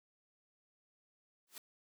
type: noise with exponential growth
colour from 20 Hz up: white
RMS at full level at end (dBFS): -44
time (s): 1.47-1.58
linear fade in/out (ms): 2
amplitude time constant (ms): 23
effects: high-pass 200 Hz 12 dB/octave